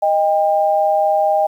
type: tone pair together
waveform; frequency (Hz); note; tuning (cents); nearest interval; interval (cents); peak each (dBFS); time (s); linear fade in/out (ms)
sine; 622.3 / 798; D#5 / G5; 0 / +31; major third; 431; -15; 0.02-1.47; 10
effects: 8-bit